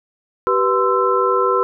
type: tone cluster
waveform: sine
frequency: 386.6 / 490.4 / 1034 / 1326 Hz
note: G4 / B4 / C6 / E6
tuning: -24 / -12 / -21 / +10 cents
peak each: -19 dBFS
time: 0.47-1.63 s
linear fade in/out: 0 ms
effects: none